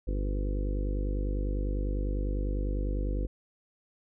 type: harmonic tone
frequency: 50 Hz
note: G1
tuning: 35 cents sharp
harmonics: 1 / 2 / 3 / 4 / 5 / 6 / 7 / 8 / 9 / 10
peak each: -28 / -40 / -44 / -46 / -42 / -42 / -43 / -49 / -47 / -43 dBFS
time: 0.07-3.27 s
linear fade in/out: 10 ms
effects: none